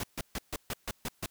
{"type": "noise bursts", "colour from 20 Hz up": "pink", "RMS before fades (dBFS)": -35, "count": 8, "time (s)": [0, 1.26], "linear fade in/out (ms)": 2, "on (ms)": 35, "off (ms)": 140, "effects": ["white hiss -68 dBFS RMS until 1.3 s"]}